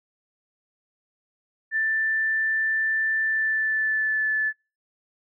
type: tone with pitch glide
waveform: sine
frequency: 1770 to 1739.6 Hz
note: A6 to A6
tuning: +10 to -20 cents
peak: -21 dBFS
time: 1.71-4.53 s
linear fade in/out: 50 ms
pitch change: -30 cents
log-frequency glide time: 3.23-4.29 s
effects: noise-tail reverb RT60 0.3 s tail -23 dB re dry